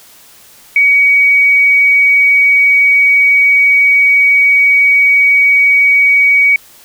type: tone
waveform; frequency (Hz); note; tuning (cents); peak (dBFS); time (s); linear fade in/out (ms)
sine; 2257; C#7; +31; -5; 0.76-6.56; 2
effects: white hiss -41 dBFS RMS until 6.84 s